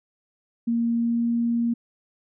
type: tone with pitch glide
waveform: sine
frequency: 233.1 to 234.5 Hz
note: A#3 to A#3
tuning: 0 to +11 cents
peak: -20 dBFS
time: 0.67-1.74 s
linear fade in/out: 10 ms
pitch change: +11 cents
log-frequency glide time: 0.95-1.25 s
effects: none